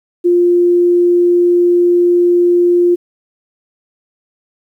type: tone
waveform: sine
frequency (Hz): 350.8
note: F4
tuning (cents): +8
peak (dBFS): -7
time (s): 0.24-2.96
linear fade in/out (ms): 20
effects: 8-bit